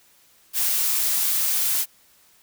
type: noise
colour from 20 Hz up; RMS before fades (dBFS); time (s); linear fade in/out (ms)
blue; -22; 0.53-1.86; 50
effects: white hiss -57 dBFS RMS until 2.42 s